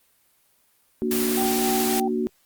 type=chord; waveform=sine; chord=Bb augmented; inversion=none; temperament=equal; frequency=233.1 / 293.7 / 370 Hz; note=Bb3 / D4 / F#4; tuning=0 / 0 / 0 cents; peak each=-25 / -30 / -25 dBFS; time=1.02-2.27 s; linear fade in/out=0 ms
type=noise; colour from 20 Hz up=white; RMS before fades=-27 dBFS; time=1.11-2 s; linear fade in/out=2 ms
type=tone with tremolo; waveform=sine; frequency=774 Hz; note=G5; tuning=22 cents flat; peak=-25 dBFS; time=1.37-2.08 s; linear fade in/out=5 ms; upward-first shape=sine; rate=3.5 Hz; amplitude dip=45%
effects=white hiss -63 dBFS RMS until 2.45 s + Opus 32 kbps

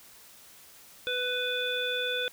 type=harmonic tone; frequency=497 Hz; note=B4; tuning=11 cents sharp; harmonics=1 / 3 / 5 / 7; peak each=-33 / -33 / -37 / -32 dBFS; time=1.07-2.28 s; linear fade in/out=0 ms; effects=white hiss -53 dBFS RMS until 2.32 s

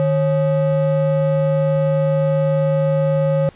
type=ring-modulated tone; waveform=triangle; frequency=349.1 Hz; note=F4; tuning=1 cent flat; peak=-9 dBFS; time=0-3.49 s; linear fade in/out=0 ms; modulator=196 Hz; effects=pink hiss -48 dBFS RMS until 3.55 s + resampled to 8000 Hz

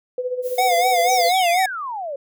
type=tone with tremolo; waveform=sine; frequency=501 Hz; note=B4; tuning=25 cents sharp; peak=-19 dBFS; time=0.18-1.29 s; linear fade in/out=2 ms; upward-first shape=sine; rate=15 Hz; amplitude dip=70%
type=noise; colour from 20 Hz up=violet; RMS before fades=-36 dBFS; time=0.42-1.35 s; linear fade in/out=50 ms
type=tone with vibrato; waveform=square; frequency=720 Hz; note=F#5; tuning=47 cents flat; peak=-16 dBFS; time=0.58-1.66 s; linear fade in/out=5 ms; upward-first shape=sine; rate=4.1 Hz; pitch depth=96 cents each way
type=exponential sweep; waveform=sine; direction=down; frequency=6645 to 534 Hz; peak=-25 dBFS; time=1.08-2.16 s; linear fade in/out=5 ms
effects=none

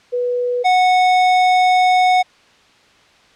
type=tone pair in turn; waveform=sine / square; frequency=490.7 / 735.2 Hz; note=B4 / F#5; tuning=-11 / -11 cents; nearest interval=perfect fifth; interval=700 cents; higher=second; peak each=-16 / -11 dBFS; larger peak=second; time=0.12-0.64 / 0.64-2.23 s; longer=second; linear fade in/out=20 ms; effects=white hiss -50 dBFS RMS until 3.35 s + low-pass 4000 Hz 12 dB/octave

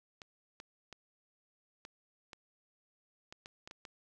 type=clicks; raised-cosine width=0.2 ms; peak=-30 dBFS; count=10; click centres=0.218 / 0.601 / 0.927 / 1.851 / 2.332 / 3.325 / 3.459 / 3.675 / 3.711 / 3.852 s; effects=none

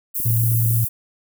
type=high-pass noise; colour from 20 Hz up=pink; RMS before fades=-24 dBFS; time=0.14-0.89 s; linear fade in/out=20 ms; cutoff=12000 Hz; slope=24 dB/octave
type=clicks; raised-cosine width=3 ms; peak=-23 dBFS; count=8; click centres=0.201 / 0.264 / 0.304 / 0.436 / 0.516 / 0.55 / 0.661 / 0.708 s
type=tone with vibrato; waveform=sine; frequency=114.6 Hz; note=A#2; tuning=29 cents flat; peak=-16 dBFS; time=0.25-0.85 s; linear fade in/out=10 ms; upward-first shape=sine; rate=6.4 Hz; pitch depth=11 cents each way
effects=none

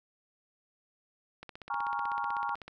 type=click train; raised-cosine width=0.3 ms; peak=-28 dBFS; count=21; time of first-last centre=1.43-2.68 s; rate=16 Hz
type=chord; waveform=sine; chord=Bb minor seventh; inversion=third; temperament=equal with one note detuned; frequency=821.5 / 932.3 / 1108.7 / 1396.9 Hz; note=Ab5 / Bb5 / Db6 / F6; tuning=-19 / 0 / 0 / 0 cents; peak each=-36 / -35 / -36 / -38 dBFS; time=1.7-2.55 s; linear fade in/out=2 ms
effects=none

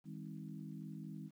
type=harmonic tone with a mistuned harmonic; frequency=52.5 Hz; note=G#1; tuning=19 cents sharp; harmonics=3 / 4 / 5 / 6; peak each=-48 / -49 / -53 / -55 dBFS; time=0.04-1.31 s; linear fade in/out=50 ms; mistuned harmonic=4; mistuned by=-75 cents; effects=12-bit

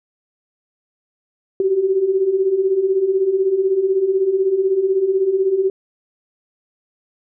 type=beating tone pair; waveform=sine; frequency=370 / 386 Hz; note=F#4 / G4; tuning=0 / -27 cents; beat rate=16 Hz; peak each=-21 / -15 dBFS; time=1.6-5.7 s; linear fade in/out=2 ms; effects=none

